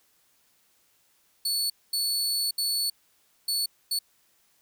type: tone bursts at uneven times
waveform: sawtooth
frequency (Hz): 4435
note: C#8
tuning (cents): 0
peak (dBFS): -22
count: 5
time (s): 1.45-1.7 / 1.93-2.51 / 2.58-2.9 / 3.48-3.66 / 3.91-3.99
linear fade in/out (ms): 5
effects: white hiss -66 dBFS RMS until 4.61 s